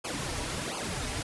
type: noise with flanger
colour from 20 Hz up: pink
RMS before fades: -34 dBFS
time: 0.04-1.23 s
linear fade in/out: 10 ms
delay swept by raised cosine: 0.52 to 5.72 ms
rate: 1.4 Hz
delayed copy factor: -0.9
effects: resampled to 24000 Hz